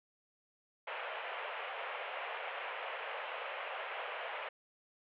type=band-pass noise; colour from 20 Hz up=pink; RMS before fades=-42 dBFS; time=0.87-4.49 s; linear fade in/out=5 ms; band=490 to 3000 Hz; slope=48 dB/octave; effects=none